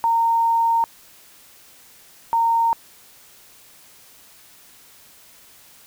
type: tone bursts at uneven times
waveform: sine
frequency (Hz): 920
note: A#5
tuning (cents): -23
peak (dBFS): -15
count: 2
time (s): 0.04-0.84 / 2.33-2.73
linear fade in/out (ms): 0
effects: white hiss -49 dBFS RMS until 5.86 s